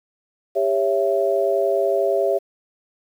sine chord, C# diminished, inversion second, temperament just, 399.1 / 554.4 / 665.2 Hz, G4 / C#5 / E5, +31 / 0 / +16 cents, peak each -21 dBFS, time 0.55-2.39 s, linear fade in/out 20 ms, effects 8-bit

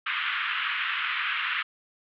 pink band-pass noise, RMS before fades -29 dBFS, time 0.06-1.63 s, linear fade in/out 10 ms, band 1200 to 3200 Hz, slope 48 dB/octave, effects none

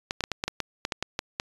clicks, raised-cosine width 0.2 ms, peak -10 dBFS, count 12, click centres 0.109 / 0.207 / 0.239 / 0.317 / 0.439 / 0.48 / 0.603 / 0.851 / 0.922 / 1.026 / 1.191 / 1.399 s, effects resampled to 24000 Hz

